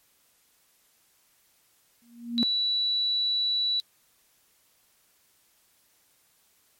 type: tone with exponential growth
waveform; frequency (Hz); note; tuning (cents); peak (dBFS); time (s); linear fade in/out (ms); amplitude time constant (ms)
sine; 236.1; A#3; +22; -20; 2.02-2.43; 0; 89
type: tone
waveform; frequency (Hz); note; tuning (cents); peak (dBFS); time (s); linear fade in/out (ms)
sine; 3940; B7; -5; -23; 2.38-3.8; 0
effects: white hiss -65 dBFS RMS until 6.79 s + MP3 64 kbps